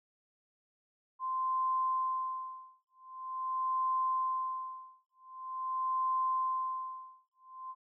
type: tone with tremolo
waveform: sine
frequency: 1040 Hz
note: C6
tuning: 11 cents flat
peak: -28 dBFS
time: 1.19-7.75 s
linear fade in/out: 50 ms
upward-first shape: sine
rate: 0.45 Hz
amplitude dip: 100%
effects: none